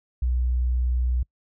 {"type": "tone", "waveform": "sine", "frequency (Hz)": 61.74, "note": "B1", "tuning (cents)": 0, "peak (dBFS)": -20, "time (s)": [0.22, 1.23], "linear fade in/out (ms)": 5, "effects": ["noise-tail reverb RT60 0.1 s tail -26 dB re dry"]}